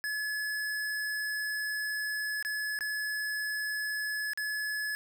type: tone with dropouts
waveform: square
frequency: 1707 Hz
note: G#6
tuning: 47 cents sharp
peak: -32 dBFS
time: 0.04-4.95 s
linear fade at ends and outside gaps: 0 ms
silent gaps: 2.426-2.449 / 2.789-2.808 / 4.334-4.375 s
effects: 11-bit